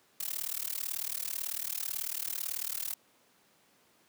blue noise with amplitude modulation, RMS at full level -32 dBFS, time 0.2-2.94 s, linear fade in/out 5 ms, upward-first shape sine, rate 38.1 Hz, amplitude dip 100%, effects pink hiss -66 dBFS RMS until 4.08 s + high-pass 200 Hz 12 dB/octave

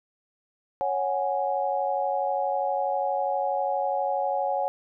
sine chord, C# suspended fourth, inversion none, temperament just, 554.4 / 739.2 / 831.5 Hz, C#5 / F#5 / G#5, 0 / -2 / +2 cents, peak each -28 dBFS, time 0.81-4.68 s, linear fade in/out 0 ms, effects none

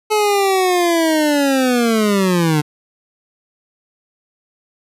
25% pulse linear sweep, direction down, 431 to 146.83 Hz, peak -9 dBFS, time 0.1-2.62 s, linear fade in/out 20 ms, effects resampled to 32000 Hz

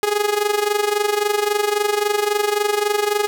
sawtooth tone with amplitude modulation, 415.3 Hz, G#4, in tune, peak -10 dBFS, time 0.03-3.27 s, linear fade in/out 0 ms, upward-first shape sine, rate 23.7 Hz, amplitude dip 75%, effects 7-bit

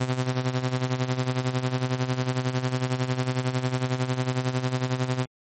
sawtooth tone with tremolo, 127.6 Hz, C3, 43 cents flat, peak -17 dBFS, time 0-5.26 s, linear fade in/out 10 ms, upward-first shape sine, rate 11 Hz, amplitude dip 70%, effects MP3 32 kbps

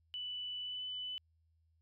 sine tone with pitch glide, 2977 to 2999 Hz, F#7 to F#7, +10 to +23 cents, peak -39 dBFS, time 0.14-1.18 s, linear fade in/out 0 ms, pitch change +13 cents, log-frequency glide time 0.62-0.83 s, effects added 81 Hz sine -70 dBFS peak until 1.81 s

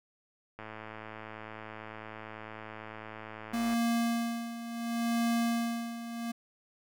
click train, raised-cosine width 0.5 ms, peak -28 dBFS, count 344, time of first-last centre 0.59-3.737 s, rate 109 Hz
square tone with tremolo, 233.1 Hz, A#3, in tune, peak -27 dBFS, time 3.53-6.32 s, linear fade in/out 10 ms, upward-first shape sine, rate 0.7 Hz, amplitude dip 75%
effects none

